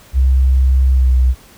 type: tone with pitch glide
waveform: sine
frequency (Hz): 65.41 to 63.44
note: C2 to B1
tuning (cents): 0 to +47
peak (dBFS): -8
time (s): 0.13-1.35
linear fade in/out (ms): 50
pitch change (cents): -53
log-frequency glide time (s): 0.9-1.13
effects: pink hiss -44 dBFS RMS until 1.57 s